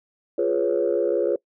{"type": "chord", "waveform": "sine", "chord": "C# dominant seventh", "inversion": "first", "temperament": "equal", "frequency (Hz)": [349.2, 415.3, 493.9, 554.4], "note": ["E#4", "G#4", "B4", "C#5"], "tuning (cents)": [0, 0, 0, 0], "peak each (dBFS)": -24, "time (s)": [0.38, 1.36], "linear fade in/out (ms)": 5, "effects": ["noise-tail reverb RT60 0.1 s tail -23 dB re dry", "tanh soft clip ceiling -11 dBFS"]}